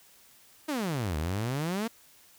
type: exponential two-way sweep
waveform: sawtooth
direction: down then up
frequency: 321.8 to 73.42 to 236.3 Hz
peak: -25 dBFS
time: 0.68-1.88 s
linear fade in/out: 10 ms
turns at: 1.17 s
effects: white hiss -58 dBFS RMS until 2.38 s